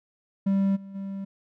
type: tone with level steps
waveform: triangle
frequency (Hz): 195.6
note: G3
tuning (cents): -4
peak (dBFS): -18 / -37 / -29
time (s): 0.46-1.25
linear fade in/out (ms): 10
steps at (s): 0.75 / 0.94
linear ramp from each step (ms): 20
effects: none